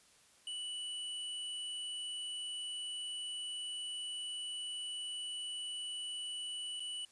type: tone with dropouts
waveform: square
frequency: 2960 Hz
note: F#7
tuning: in tune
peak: -40 dBFS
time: 0.47-7.05 s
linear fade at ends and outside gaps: 2 ms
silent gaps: 6.797-6.803 s
effects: white hiss -65 dBFS RMS until 7.11 s + resampled to 24000 Hz